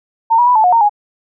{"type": "tone with pitch steps", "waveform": "sine", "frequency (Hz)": [909, 966, 987, 873, 723, 921, 829], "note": ["A#5", "B5", "B5", "A5", "F#5", "A#5", "G#5"], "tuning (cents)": [-44, -39, -1, -14, -40, -21, -3], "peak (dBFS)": -7, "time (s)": [0.3, 0.895], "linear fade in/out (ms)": 20, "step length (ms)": 85, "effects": []}